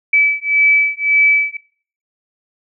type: beating tone pair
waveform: sine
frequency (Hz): 2300 / 2301.8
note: D7 / D7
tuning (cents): -37 / -35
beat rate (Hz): 1.8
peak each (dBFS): -14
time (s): 0.13-1.57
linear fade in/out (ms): 5
effects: noise-tail reverb RT60 0.5 s tail -21 dB re dry